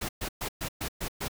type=noise bursts; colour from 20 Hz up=pink; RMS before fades=-33 dBFS; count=7; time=0.01-1.283 s; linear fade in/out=10 ms; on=79 ms; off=120 ms; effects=none